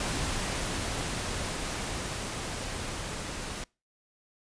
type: noise with level ramp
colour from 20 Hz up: pink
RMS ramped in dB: -31 to -37 dBFS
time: 0-3.64 s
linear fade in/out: 2 ms
effects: noise-tail reverb RT60 0.3 s tail -26 dB re dry + resampled to 22050 Hz